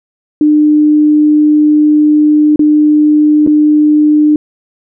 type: tone with dropouts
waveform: sine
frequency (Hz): 301.1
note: D4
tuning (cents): +43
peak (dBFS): -4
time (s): 0.41-4.36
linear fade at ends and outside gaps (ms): 2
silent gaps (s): 2.56-2.593 / 3.465-3.473
effects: none